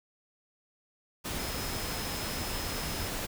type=tone in noise; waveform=sine; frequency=5140 Hz; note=E8; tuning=45 cents flat; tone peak=-43 dBFS; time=1.38-3.09 s; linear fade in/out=20 ms; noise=pink; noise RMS=-35 dBFS; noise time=1.24-3.27 s; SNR=-11 dB; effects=none